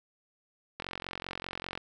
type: click train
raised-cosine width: 0.3 ms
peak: -20 dBFS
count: 45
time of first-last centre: 0.8-1.776 s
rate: 45.1 Hz
effects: none